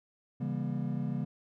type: chord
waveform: triangle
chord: C# diminished seventh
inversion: none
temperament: just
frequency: 138.59 / 166.31 / 199.57 / 239.5 Hz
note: C#3 / E3 / G3 / Bb3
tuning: 0 / +16 / +31 / +47 cents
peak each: -33 / -36 / -35 / -35 dBFS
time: 0.4-1.25 s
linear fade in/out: 10 ms
effects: none